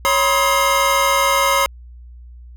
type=tone cluster; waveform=square; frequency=553 / 973 / 1053 / 1266 / 2117 Hz; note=C#5 / B5 / C6 / D#6 / C7; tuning=-4 / -26 / +11 / +30 / +20 cents; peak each=-21 dBFS; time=0.05-1.66 s; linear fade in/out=0 ms; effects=added 60 Hz sine -36 dBFS peak until 2.56 s